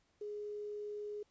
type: tone with quantisation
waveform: sine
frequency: 416.5 Hz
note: G#4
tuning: 5 cents sharp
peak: -40 dBFS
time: 0.21-1.23 s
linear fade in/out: 5 ms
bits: 11
effects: pink hiss -75 dBFS RMS until 1.3 s + resampled to 16000 Hz